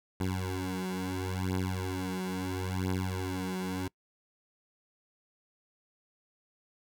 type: beating tone pair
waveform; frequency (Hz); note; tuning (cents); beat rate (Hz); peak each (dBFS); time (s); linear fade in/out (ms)
15% pulse; 92.5 / 93.24; F#2 / F#2; 0 / +14; 0.74; -28 / -28; 0.2-3.88; 5
effects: noise-tail reverb RT60 0.1 s tail -24 dB re dry